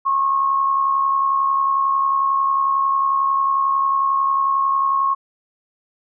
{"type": "tone with amplitude modulation", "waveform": "sine", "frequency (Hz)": 1089, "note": "C#6", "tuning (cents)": -31, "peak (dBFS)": -13, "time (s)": [0.05, 5.15], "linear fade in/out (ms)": 20, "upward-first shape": "sine", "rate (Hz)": 71.1, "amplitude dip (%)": 45, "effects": []}